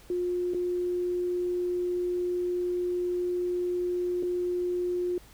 sine tone with dropouts, 356.2 Hz, F4, 34 cents sharp, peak -26 dBFS, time 0.1-5.18 s, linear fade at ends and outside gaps 2 ms, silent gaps 0.537-0.545 / 4.227-4.232 s, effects added 50 Hz sine -55 dBFS peak until 5.33 s + pink hiss -55 dBFS RMS until 5.33 s

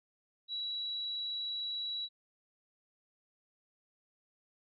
sine tone, 3909 Hz, B7, 19 cents flat, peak -35 dBFS, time 0.48-2.09 s, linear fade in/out 50 ms, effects none

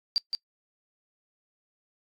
sine tone with echo, 4699 Hz, D8, in tune, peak -21 dBFS, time 0.16-0.18 s, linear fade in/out 0 ms, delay 170 ms, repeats 1, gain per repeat -5 dB, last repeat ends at 0.35 s, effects noise-tail reverb RT60 0.1 s tail -22 dB re dry + AAC 64 kbps

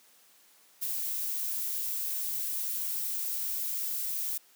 violet noise with ADSR envelope, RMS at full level -31 dBFS, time 0.81-4.38 s, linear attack 19 ms, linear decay 10 ms, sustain -2 dB, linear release 7 ms, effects white hiss -61 dBFS RMS until 4.55 s + high-pass 200 Hz 12 dB/octave

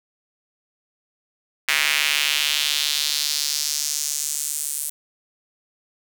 square tone with high-pass filter sweep, 73.6 Hz, D2, 4 cents sharp, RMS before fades -23 dBFS, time 1.68-4.9 s, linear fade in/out 5 ms, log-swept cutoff 2100 to 9400 Hz, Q 2.1, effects none

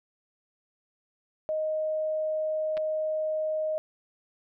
sine tone, 623 Hz, D#5, 2 cents sharp, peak -26 dBFS, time 1.49-3.78 s, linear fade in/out 0 ms
clicks, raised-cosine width 0.3 ms, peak -25 dBFS, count 2, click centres 2.77 / 2.776 s
effects none

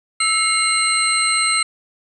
sine tone cluster, 1312 / 2155 / 2818 / 4108 / 8360 Hz, E6 / C#7 / F7 / C8 / C9, -9 / -49 / +15 / -33 / -2 cents, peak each -22 / -20 / -29 / -21 / -20 dBFS, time 0.2-1.63 s, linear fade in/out 5 ms, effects none

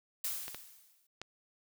blue noise with exponential decay, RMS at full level -34 dBFS, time 0.24-1.07 s, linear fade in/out 5 ms, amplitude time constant 180 ms
clicks, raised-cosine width 0.2 ms, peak -24 dBFS, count 3, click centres 0.481 / 0.546 / 1.216 s
effects none

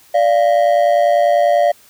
triangle ring-modulated tone, 640 Hz, D#5, 49 cents sharp, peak -5 dBFS, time 0.14-1.72 s, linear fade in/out 10 ms, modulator 55.1 Hz, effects white hiss -48 dBFS RMS until 1.89 s

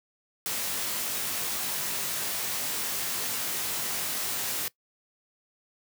white noise with comb filter, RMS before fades -31 dBFS, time 0.46-4.68 s, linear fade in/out 0 ms, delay 20 ms, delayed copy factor +0.55, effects noise-tail reverb RT60 0.1 s tail -21 dB re dry + high-pass 100 Hz 12 dB/octave

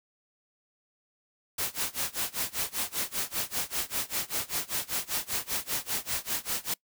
white noise with tremolo, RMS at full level -29 dBFS, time 1.58-6.74 s, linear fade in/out 5 ms, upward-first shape sine, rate 5.1 Hz, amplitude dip 95%, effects noise-tail reverb RT60 0.1 s tail -24 dB re dry

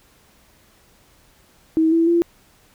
sine tone with pitch steps, 320.5 / 330.7 / 341.1 Hz, E4 / E4 / F4, -49 / +6 / -41 cents, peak -13 dBFS, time 1.77-2.22 s, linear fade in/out 0 ms, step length 150 ms, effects pink hiss -55 dBFS RMS until 2.74 s

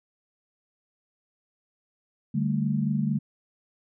sine chord, D suspended fourth, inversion none, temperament just, 146.83 / 195.78 / 220.2 Hz, D3 / G3 / A3, 0 / -2 / +2 cents, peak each -27 / -28 / -27 dBFS, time 2.34-3.19 s, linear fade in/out 10 ms, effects none

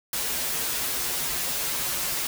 white noise with comb filter, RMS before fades -28 dBFS, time 0.13-2.27 s, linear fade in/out 2 ms, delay 10 ms, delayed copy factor -0.85, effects none

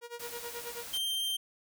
sawtooth tone with tremolo, 474.9 Hz, A#4, 32 cents sharp, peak -34 dBFS, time 0.01-0.88 s, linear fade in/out 50 ms, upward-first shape sine, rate 9.3 Hz, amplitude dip 90%
white noise, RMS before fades -44 dBFS, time 0.19-0.98 s, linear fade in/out 10 ms
45% pulse tone, 3153 Hz, G7, 9 cents sharp, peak -30 dBFS, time 0.93-1.37 s, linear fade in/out 10 ms
effects none

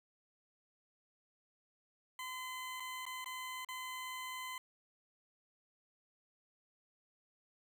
20% pulse tone with dropouts, 1023 Hz, C6, 39 cents flat, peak -37 dBFS, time 2.19-4.58 s, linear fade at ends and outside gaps 2 ms, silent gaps 2.799-2.803 / 3.054-3.064 / 3.244-3.259 / 3.648-3.687 s, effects 13-bit

